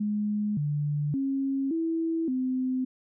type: tone with pitch steps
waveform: sine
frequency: 209 / 147 / 271.6 / 327.7 / 257.1 Hz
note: G#3 / D3 / C#4 / E4 / C4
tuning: +11 / +2 / -35 / -10 / -30 cents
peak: -25 dBFS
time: 0-2.85 s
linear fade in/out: 10 ms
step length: 570 ms
effects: none